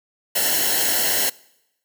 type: noise with comb filter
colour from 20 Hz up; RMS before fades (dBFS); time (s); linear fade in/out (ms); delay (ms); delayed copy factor
white; -20; 0.35-1.3; 10; 0.83; -0.8
effects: noise-tail reverb RT60 0.9 s tail -24 dB re dry